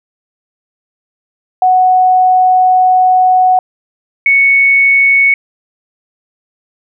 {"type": "tone pair in turn", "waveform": "sine", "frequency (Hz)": [740, 2217], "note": ["F#5", "C#7"], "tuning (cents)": [0, 0], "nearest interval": "octave + perfect fifth", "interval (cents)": 1900, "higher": "second", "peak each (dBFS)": -5, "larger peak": "neither", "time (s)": [[1.62, 3.59], [4.26, 5.34]], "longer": "first", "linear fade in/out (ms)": 2, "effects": []}